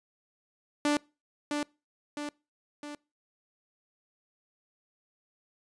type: tone with echo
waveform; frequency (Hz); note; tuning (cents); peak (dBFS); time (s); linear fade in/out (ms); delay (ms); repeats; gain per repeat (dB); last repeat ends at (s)
sawtooth; 293.7; D4; 0; -20; 0.85-0.97; 2; 660; 3; -5; 2.95
effects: noise-tail reverb RT60 0.3 s tail -25 dB re dry + resampled to 22050 Hz